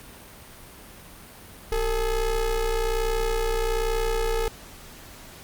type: ring-modulated tone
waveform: square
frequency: 211.4 Hz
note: G#3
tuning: 31 cents sharp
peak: -20 dBFS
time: 1.72-4.48 s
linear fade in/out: 0 ms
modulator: 242 Hz
effects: pink hiss -45 dBFS RMS until 5.43 s + Opus 48 kbps